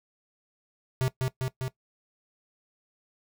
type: tone with echo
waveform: square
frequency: 129.8 Hz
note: C3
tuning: 13 cents flat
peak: -24 dBFS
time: 1.01-1.08 s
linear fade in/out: 0 ms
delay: 200 ms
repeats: 3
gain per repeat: -2 dB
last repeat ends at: 1.68 s
effects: noise-tail reverb RT60 0.1 s tail -18 dB re dry